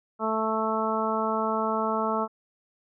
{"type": "harmonic tone", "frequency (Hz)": 220, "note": "A3", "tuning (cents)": 0, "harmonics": [1, 2, 3, 4, 5, 6], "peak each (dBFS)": [-31, -31, -31, -31, -31, -31], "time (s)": [0.19, 2.28], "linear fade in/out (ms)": 50, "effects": []}